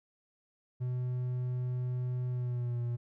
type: tone with pitch glide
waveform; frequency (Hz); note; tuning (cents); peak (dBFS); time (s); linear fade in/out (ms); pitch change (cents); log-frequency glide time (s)
triangle; 125.1 to 119.8; B2 to A#2; +23 to +48; -29; 0.8-2.97; 20; -75; 2.29-2.81
effects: none